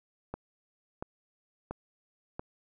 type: click train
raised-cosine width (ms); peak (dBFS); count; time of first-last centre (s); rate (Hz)
1; -22; 4; 0.34-2.395; 1.46
effects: none